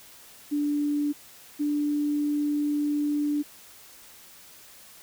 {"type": "tone pair in turn", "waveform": "sine", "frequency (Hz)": [292.5, 293.9], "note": ["D4", "D4"], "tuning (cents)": [-7, 1], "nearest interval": "unison", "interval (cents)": 8, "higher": "second", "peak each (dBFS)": -23, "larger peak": "neither", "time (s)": [[0.51, 1.13], [1.59, 3.43]], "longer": "second", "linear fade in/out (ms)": 20, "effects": ["white hiss -50 dBFS RMS until 5.02 s"]}